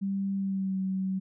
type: tone with pitch glide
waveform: sine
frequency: 196 to 189.87 Hz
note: G3 to F#3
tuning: 0 to +45 cents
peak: -27 dBFS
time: 0.01-1.2 s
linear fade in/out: 20 ms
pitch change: -55 cents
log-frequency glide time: 0.35-0.79 s
effects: none